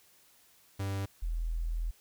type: tone pair in turn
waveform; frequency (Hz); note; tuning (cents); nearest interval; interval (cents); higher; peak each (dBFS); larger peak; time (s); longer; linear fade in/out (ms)
45% pulse / sine; 98 / 41.2; G2 / E1; 0 / 0; octave + minor third; 1500; first; -32 / -30; second; 0.79-1.06 / 1.22-1.91; second; 10
effects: white hiss -63 dBFS RMS until 2 s